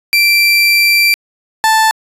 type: tone pair in turn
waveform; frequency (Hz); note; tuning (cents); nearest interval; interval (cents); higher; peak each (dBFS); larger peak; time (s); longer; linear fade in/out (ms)
30% pulse; 2350 / 880.3; D7 / A5; +1 / +1; octave + perfect fourth; 1700; first; -5; neither; 0.13-1.14 / 1.64-1.91; first; 0
effects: resampled to 32000 Hz